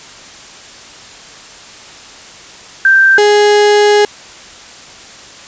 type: tone pair in turn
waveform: sine / 35% pulse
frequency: 1568 / 415.3 Hz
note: G6 / G#4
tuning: 0 / 0 cents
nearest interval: octave + major seventh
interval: 2300 cents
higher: first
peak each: -4 dBFS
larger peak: neither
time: 2.85-3.18 / 3.18-4.05 s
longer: second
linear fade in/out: 2 ms
effects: white hiss -34 dBFS RMS until 5.47 s + resampled to 16000 Hz